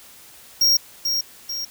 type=tone with echo; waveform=square; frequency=5588 Hz; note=F8; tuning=in tune; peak=-14 dBFS; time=0.61-0.77 s; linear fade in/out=5 ms; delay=440 ms; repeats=2; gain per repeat=-6 dB; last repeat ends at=1.65 s; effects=white hiss -46 dBFS RMS until 1.7 s